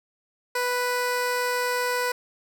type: tone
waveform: 15% pulse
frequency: 493.9 Hz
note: B4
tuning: in tune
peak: -17 dBFS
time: 0.55-2.12 s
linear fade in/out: 5 ms
effects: none